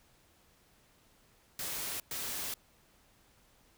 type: noise bursts at uneven times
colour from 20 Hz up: white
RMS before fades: -38 dBFS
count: 2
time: 1.59-2 / 2.11-2.54 s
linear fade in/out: 2 ms
effects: pink hiss -66 dBFS RMS until 3.77 s